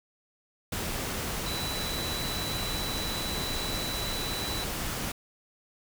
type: tone in noise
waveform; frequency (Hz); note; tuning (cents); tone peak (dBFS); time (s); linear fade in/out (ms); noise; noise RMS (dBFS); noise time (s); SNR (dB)
sine; 3961; B7; +4; -35; 1.46-4.64; 5; pink; -33; 0.72-5.12; -5
effects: none